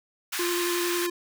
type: high-pass noise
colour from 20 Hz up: pink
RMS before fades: -31 dBFS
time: 0.32-1.07 s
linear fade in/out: 10 ms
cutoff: 1200 Hz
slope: 24 dB/octave
type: tone with vibrato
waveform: square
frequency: 349.2 Hz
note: F4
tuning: in tune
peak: -27 dBFS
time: 0.39-1.1 s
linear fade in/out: 5 ms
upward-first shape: square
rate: 11 Hz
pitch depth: 10 cents each way
effects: none